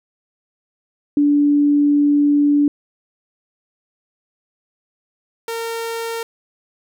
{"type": "tone pair in turn", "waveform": ["sine", "sawtooth"], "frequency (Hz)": [290.2, 458.6], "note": ["D4", "A#4"], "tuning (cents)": [-21, -28], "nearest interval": "minor sixth", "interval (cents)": 793, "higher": "second", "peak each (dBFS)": [-11, -19], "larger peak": "first", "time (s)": [[1.17, 2.68], [5.48, 6.23]], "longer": "first", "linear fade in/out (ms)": 2, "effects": []}